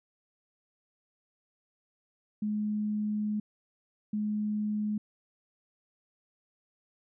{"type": "tone bursts at uneven times", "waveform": "sine", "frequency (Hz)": 210.9, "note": "G#3", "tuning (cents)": 27, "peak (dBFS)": -28, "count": 2, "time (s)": [[2.42, 3.4], [4.13, 4.98]], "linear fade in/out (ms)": 5, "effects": []}